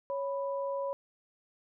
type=tone pair together; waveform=sine; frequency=554.4 / 987.8 Hz; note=C#5 / B5; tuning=0 / 0 cents; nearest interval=minor seventh; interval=1000 cents; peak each=-32 / -38 dBFS; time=0.1-0.93 s; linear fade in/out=0 ms; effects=none